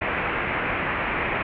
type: low-pass noise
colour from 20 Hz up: white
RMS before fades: -26 dBFS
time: 0.01-1.43 s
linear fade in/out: 10 ms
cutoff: 2500 Hz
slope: 48 dB/octave
effects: none